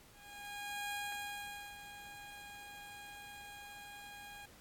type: tone with ADSR envelope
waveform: 15% pulse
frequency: 817 Hz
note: G#5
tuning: 29 cents flat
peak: -32 dBFS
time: 0.12-4.46 s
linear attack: 790 ms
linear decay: 840 ms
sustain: -11 dB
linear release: 8 ms
effects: pink hiss -61 dBFS RMS until 4.6 s + AAC 64 kbps